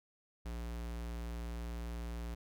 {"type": "tone", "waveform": "square", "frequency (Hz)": 58.27, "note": "A#1", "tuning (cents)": 0, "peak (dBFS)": -40, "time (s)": [0.45, 2.35], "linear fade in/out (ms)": 10, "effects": []}